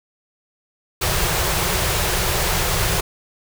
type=band-stop noise; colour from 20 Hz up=pink; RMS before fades=-20 dBFS; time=1.01-3.01 s; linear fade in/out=10 ms; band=190 to 330 Hz; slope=96 dB/octave; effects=none